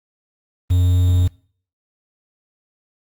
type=tone with quantisation; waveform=triangle; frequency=89.9 Hz; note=F#2; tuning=49 cents flat; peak=-10 dBFS; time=0.7-1.28 s; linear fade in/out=10 ms; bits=6; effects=noise-tail reverb RT60 0.5 s tail -23 dB re dry + Opus 32 kbps